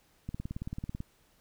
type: click train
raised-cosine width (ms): 5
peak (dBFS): -24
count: 14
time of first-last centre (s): 0.29-1.004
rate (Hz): 18.2
effects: pink hiss -67 dBFS RMS until 1.4 s